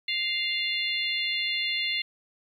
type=harmonic tone; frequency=698.5 Hz; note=F5; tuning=in tune; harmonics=3 / 4 / 5 / 6; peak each=-30 / -31 / -32 / -33 dBFS; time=0.08-2.02 s; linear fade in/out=5 ms; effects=10-bit